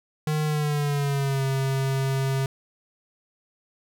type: tone with pitch glide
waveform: square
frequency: 153 to 134.74 Hz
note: D#3 to C#3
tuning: -29 to -49 cents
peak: -23 dBFS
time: 0.27-2.46 s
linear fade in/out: 2 ms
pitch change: -220 cents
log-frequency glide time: 0.45-1.44 s
effects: none